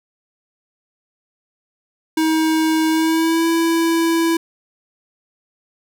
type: tone with pitch glide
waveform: square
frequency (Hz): 317.8 to 331.1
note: D#4 to E4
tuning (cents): +37 to +8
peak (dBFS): -15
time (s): 2.17-4.37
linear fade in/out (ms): 5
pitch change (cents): +71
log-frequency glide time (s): 2.89-3.47
effects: none